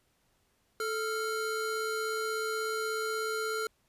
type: tone pair together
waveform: square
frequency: 437.6 / 1389.3 Hz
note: A4 / F6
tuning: -9 / -9 cents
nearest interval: octave + minor sixth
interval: 2000 cents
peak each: -34 / -35 dBFS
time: 0.8-3.67 s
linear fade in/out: 2 ms
effects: pink hiss -72 dBFS RMS until 3.88 s + resampled to 32000 Hz